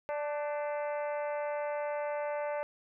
harmonic tone with a mistuned harmonic, 293.7 Hz, D4, in tune, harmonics 2 / 3 / 4 / 5 / 6 / 7 / 8 / 9, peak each -33 / -39 / -47 / -47 / -52 / -48 / -55 / -56 dBFS, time 0.09-2.63 s, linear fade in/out 0 ms, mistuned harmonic 5, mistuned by +46 cents, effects none

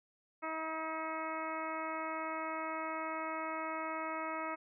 harmonic tone with a mistuned harmonic, 318.9 Hz, D#4, 43 cents sharp, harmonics 1 / 2 / 3 / 4 / 5 / 6 / 7 / 8, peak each -45 / -43 / -43 / -41 / -51 / -50 / -46 / -53 dBFS, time 0.42-4.56 s, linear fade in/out 20 ms, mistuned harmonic 7, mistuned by -32 cents, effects none

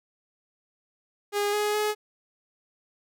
sawtooth tone with pitch steps, 409.7 / 418.1 / 422.7 Hz, G#4 / G#4 / G#4, -24 / +12 / +31 cents, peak -20 dBFS, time 1.32-1.95 s, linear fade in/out 50 ms, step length 210 ms, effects none

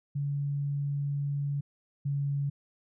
sine tone pair in turn, 142.3 / 141.24 Hz, C#3 / C#3, +46 / +33 cents, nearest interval unison, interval 13 cents, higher first, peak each -28 / -27 dBFS, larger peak second, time 0.15-1.61 / 2.05-2.5 s, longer first, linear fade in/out 10 ms, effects none

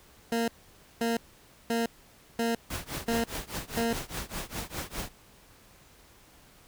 20% pulse tone bursts, 231.1 Hz, A#3, 15 cents flat, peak -21 dBFS, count 6, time 0.32-3.93 s, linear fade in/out 2 ms, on 160 ms, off 530 ms
pink noise with tremolo, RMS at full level -33 dBFS, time 2.7-5.09 s, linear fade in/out 5 ms, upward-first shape triangle, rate 4.9 Hz, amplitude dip 100%
effects pink hiss -57 dBFS RMS until 6.67 s

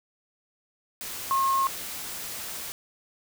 sine tone in noise, 1077 Hz, C6, 50 cents sharp, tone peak -21 dBFS, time 1.31-1.67 s, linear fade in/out 0 ms, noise white, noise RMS -36 dBFS, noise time 1.01-2.72 s, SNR +12 dB, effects none

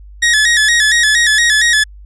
sawtooth tone with vibrato, 1800 Hz, A6, 39 cents sharp, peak -5 dBFS, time 0.22-1.84 s, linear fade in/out 10 ms, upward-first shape square, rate 4.3 Hz, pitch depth 78 cents each way, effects added 50 Hz sine -33 dBFS peak until 2.05 s + resampled to 22050 Hz

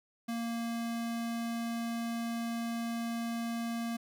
square tone, 232.1 Hz, A#3, 7 cents flat, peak -34 dBFS, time 0.28-3.97 s, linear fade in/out 10 ms, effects none

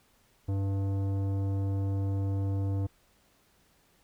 sine tone with tanh clipping, 98 Hz, G2, in tune, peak -29 dBFS, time 0.48-2.87 s, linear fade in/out 10 ms, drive 14 dB, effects pink hiss -66 dBFS RMS until 4.03 s

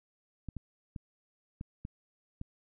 clicks, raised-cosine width 5 ms, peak -27 dBFS, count 6, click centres 0.487 / 0.567 / 0.962 / 1.611 / 1.851 / 2.414 s, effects none

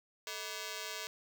5% pulse ring-modulated tone, 536 Hz, C5, 42 cents sharp, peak -25 dBFS, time 0.27-1.07 s, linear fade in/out 0 ms, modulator 97.4 Hz, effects none

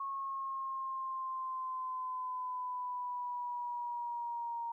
sine exponential sweep, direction down, 1096 to 932.3 Hz, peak -36 dBFS, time 0-4.72 s, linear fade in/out 5 ms, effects 13-bit

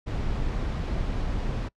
brown noise, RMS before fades -28 dBFS, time 0.06-1.69 s, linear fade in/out 20 ms, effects noise-tail reverb RT60 0.1 s tail -24 dB re dry + low-pass 5000 Hz 12 dB/octave

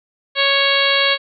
harmonic tone with a mistuned harmonic, 554.4 Hz, C#5, in tune, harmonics 1 / 2 / 3 / 4 / 5 / 6 / 7 / 8, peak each -21 / -23 / -21 / -20 / -22 / -20 / -21 / -24 dBFS, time 0.35-1.18 s, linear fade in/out 50 ms, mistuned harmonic 6, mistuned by -18 cents, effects none

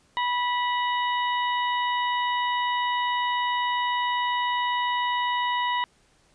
harmonic tone with a mistuned harmonic, 980 Hz, B5, 14 cents flat, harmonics 1 / 2 / 3 / 4, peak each -24 / -30 / -34 / -36 dBFS, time 0.17-5.84 s, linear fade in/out 0 ms, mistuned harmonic 4, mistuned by -78 cents, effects pink hiss -62 dBFS RMS until 6.34 s + resampled to 22050 Hz

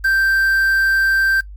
triangle tone with quantisation, 1568 Hz, G6, in tune, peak -11 dBFS, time 0.04-1.41 s, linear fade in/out 10 ms, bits 6, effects noise-tail reverb RT60 0.1 s tail -18 dB re dry + added 50 Hz sine -32 dBFS peak until 1.56 s

